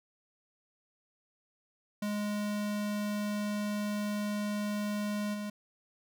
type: tone with level steps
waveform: square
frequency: 207.7 Hz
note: G#3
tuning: in tune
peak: -32 / -36 dBFS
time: 2.02-5.5 s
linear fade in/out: 5 ms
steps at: 5.33 s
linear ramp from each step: 20 ms
effects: none